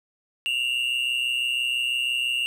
triangle tone pair together, 2731 / 2857 Hz, F7 / F7, -39 / +39 cents, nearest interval minor second, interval 78 cents, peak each -24 dBFS, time 0.46-2.46 s, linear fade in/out 0 ms, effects none

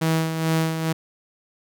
sawtooth tone with tremolo, 161.3 Hz, E3, 37 cents flat, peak -14 dBFS, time 0.01-0.93 s, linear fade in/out 10 ms, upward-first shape sine, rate 2.3 Hz, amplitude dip 55%, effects none

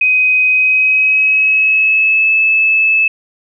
sine tone with pitch glide, 2513 to 2609 Hz, D#7 to E7, +17 to -18 cents, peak -8 dBFS, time 0.01-3.08 s, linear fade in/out 5 ms, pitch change +65 cents, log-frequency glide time 0.49-2.32 s, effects none

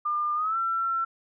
sine tone with pitch glide, 1202 to 1349.2 Hz, D6 to E6, +40 to +40 cents, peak -24 dBFS, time 0.05-1.05 s, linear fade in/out 10 ms, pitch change +200 cents, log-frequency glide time 0.35-0.57 s, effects none

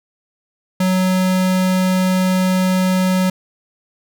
square tone, 185.5 Hz, F#3, 5 cents sharp, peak -14 dBFS, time 0.8-3.3 s, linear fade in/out 5 ms, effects none

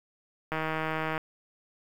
click train, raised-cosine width 0.5 ms, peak -16 dBFS, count 105, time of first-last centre 0.52-1.178 s, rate 158 Hz, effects 8-bit

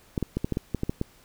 clicks, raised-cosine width 3 ms, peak -13 dBFS, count 10, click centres 0.178 / 0.227 / 0.37 / 0.445 / 0.523 / 0.571 / 0.747 / 0.834 / 0.895 / 1.014 s, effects pink hiss -57 dBFS RMS until 1.24 s

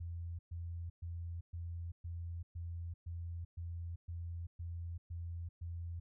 sine tone bursts, 85.1 Hz, F2, 44 cents flat, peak -40 dBFS, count 12, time 0-6 s, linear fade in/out 10 ms, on 390 ms, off 120 ms, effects none

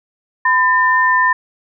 sine tone pair together, 1009.7 / 1799 Hz, B5 / A6, +38 / +38 cents, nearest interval minor seventh, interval 1000 cents, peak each -13 dBFS, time 0.45-1.33 s, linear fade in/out 5 ms, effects none

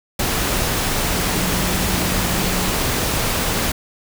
sine tone in noise, 182.3 Hz, F#3, 25 cents flat, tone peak -25 dBFS, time 1.12-2.7 s, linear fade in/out 5 ms, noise pink, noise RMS -20 dBFS, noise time 0.19-3.72 s, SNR -8 dB, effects none

